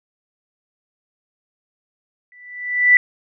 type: tone with exponential growth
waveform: sine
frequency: 1975.5 Hz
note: B6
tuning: in tune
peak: -5 dBFS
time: 2.32-2.97 s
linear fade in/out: 1 ms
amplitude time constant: 140 ms
effects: none